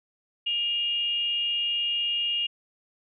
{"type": "tone with frequency modulation", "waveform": "sine", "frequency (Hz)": 2838, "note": "F7", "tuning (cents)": 27, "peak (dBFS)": -24, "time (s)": [0.46, 2.47], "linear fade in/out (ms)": 10, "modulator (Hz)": 445, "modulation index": 0.28, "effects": []}